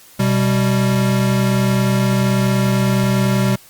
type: tone pair together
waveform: square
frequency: 125.86 / 196 Hz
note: B2 / G3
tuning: +33 / 0 cents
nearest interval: minor sixth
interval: 767 cents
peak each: -17 dBFS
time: 0.19-3.56 s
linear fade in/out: 10 ms
effects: white hiss -45 dBFS RMS until 3.69 s + Opus 48 kbps